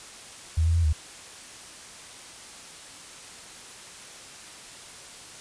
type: tone with pitch steps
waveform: sine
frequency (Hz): 80.6 / 82.9 / 84.3 / 77.1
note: E2 / E2 / E2 / D#2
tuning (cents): -38 / +10 / +39 / -15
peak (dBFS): -19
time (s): 0.57-0.93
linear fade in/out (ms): 10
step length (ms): 90
effects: white hiss -44 dBFS RMS until 5.4 s + resampled to 22050 Hz